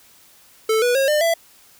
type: tone with pitch steps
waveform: square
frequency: 440 / 488.2 / 541.7 / 601.1 / 666.9 Hz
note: A4 / B4 / C#5 / D5 / E5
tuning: 0 / -20 / -40 / +40 / +20 cents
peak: -16 dBFS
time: 0.69-1.34 s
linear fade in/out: 5 ms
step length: 130 ms
effects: white hiss -51 dBFS RMS until 1.79 s